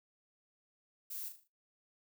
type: noise with echo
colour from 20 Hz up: violet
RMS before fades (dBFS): -43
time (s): 1.1-1.29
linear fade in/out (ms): 10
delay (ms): 38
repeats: 5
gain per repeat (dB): -7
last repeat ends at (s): 1.48
effects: noise-tail reverb RT60 0.2 s tail -17 dB re dry